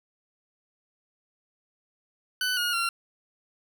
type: tone with pitch steps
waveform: 20% pulse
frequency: 1500 / 1435.6 / 1373.9 Hz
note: F#6 / F6 / F6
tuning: +23 / +47 / -29 cents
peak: -20 dBFS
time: 2.41-2.89 s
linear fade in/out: 2 ms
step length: 160 ms
effects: none